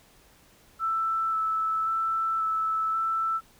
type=tone with vibrato; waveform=sine; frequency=1318.5 Hz; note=E6; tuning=in tune; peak=-24 dBFS; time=0.79-3.41 s; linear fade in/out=50 ms; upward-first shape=square; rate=0.93 Hz; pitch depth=10 cents each way; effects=pink hiss -58 dBFS RMS until 3.59 s